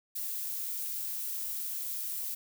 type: noise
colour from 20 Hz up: violet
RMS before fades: -36 dBFS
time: 0.15-2.35 s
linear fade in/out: 10 ms
effects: none